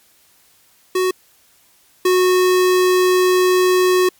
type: tone pair in turn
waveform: square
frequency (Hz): 370 / 366.6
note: F#4 / F#4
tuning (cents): 0 / -16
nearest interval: unison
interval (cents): 16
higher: first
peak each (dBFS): -15 / -12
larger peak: second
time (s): 0.95-1.11 / 2.05-4.09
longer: second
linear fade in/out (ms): 5
effects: white hiss -54 dBFS RMS until 4.19 s + MP3 96 kbps